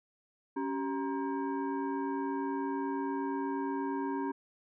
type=tone with frequency modulation; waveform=sine; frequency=277.2 Hz; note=C#4; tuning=in tune; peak=-31 dBFS; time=0.56-4.32 s; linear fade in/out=10 ms; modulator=663 Hz; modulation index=1.1; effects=none